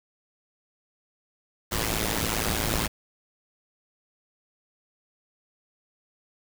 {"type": "noise with amplitude modulation", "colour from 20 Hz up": "pink", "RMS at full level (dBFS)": -23, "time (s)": [1.71, 2.88], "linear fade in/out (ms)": 20, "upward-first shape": "sine", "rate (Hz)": 110, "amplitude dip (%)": 90, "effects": []}